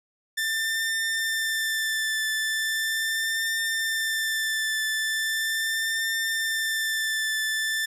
sawtooth tone with vibrato, 1779 Hz, A6, 19 cents sharp, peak -21 dBFS, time 0.37-7.86 s, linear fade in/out 10 ms, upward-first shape triangle, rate 0.39 Hz, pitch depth 22 cents each way, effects resampled to 32000 Hz + 10-bit

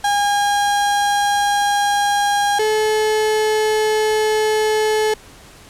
35% pulse tone pair in turn, 814 / 431.2 Hz, G#5 / A4, -35 / -35 cents, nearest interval major seventh, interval 1100 cents, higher first, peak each -13 dBFS, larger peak neither, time 0.04-2.59 / 2.59-5.14 s, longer neither, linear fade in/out 5 ms, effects pink hiss -43 dBFS RMS until 5.69 s + low-pass 11000 Hz 12 dB/octave

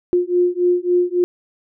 sine beating tone pair, 353.8 / 357.4 Hz, F4 / F4, +23 / +40 cents, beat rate 3.6 Hz, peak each -17 dBFS, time 0.13-1.24 s, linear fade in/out 0 ms, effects none

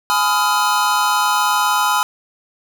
square chord, F half-diminished seventh, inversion first, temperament just, 838.1 / 1005.8 / 1257.2 / 1396.9 Hz, Ab5 / Cb6 / Eb6 / F6, +16 / +31 / +18 / 0 cents, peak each -21 / -19 / -21 / -22 dBFS, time 0.1-2.03 s, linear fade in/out 0 ms, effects none

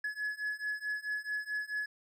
triangle beating tone pair, 1696 / 1700.6 Hz, G#6 / G#6, +36 / +41 cents, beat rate 4.6 Hz, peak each -36 / -35 dBFS, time 0.04-1.86 s, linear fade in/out 5 ms, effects none

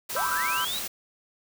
white noise, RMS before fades -33 dBFS, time 0.09-0.88 s, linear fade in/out 10 ms
sine linear sweep, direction up, 467.4 to 3992 Hz, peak -30 dBFS, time 0.15-0.79 s, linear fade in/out 2 ms
sine chord, E minor seventh, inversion second, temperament equal with one note detuned, 994.1 / 1174.7 / 1318.5 / 1568 Hz, B5 / D6 / E6 / G6, +11 / 0 / 0 / 0 cents, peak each -31 / -36 / -30 / -32 dBFS, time 0.16-0.65 s, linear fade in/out 5 ms
effects none

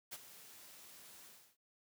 white noise with ADSR envelope, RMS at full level -44 dBFS, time 0.11-1.57 s, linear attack 20 ms, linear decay 40 ms, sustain -13 dB, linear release 320 ms, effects high-pass 100 Hz 12 dB/octave

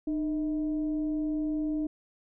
sine tone with frequency modulation, 304.2 Hz, D#4, 39 cents flat, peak -27 dBFS, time 0.07-1.87 s, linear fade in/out 5 ms, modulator 334 Hz, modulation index 0.31, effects none

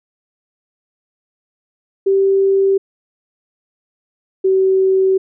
sine tone pair in turn, 389.6 / 380.9 Hz, G4 / G4, -11 / -50 cents, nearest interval unison, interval 39 cents, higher first, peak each -10 dBFS, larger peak neither, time 2.06-2.78 / 4.44-5.18 s, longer second, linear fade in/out 10 ms, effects none

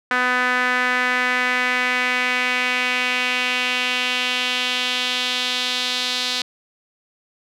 sawtooth tone with band-pass filter sweep, 250.3 Hz, B3, 23 cents sharp, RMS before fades -21 dBFS, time 0.11-6.42 s, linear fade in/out 2 ms, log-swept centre 1600 to 4000 Hz, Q 2.6, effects none

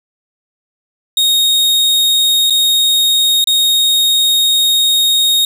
40% pulse tone with dropouts, 3729 Hz, A#7, in tune, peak -8 dBFS, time 1.17-5.45 s, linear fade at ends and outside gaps 2 ms, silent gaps 2.499-2.505 / 3.442-3.472 s, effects none

